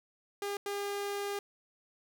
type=tone bursts at uneven times; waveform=sawtooth; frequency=403.8 Hz; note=G#4; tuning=49 cents flat; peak=-30 dBFS; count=2; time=0.42-0.57 / 0.66-1.39 s; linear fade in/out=2 ms; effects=none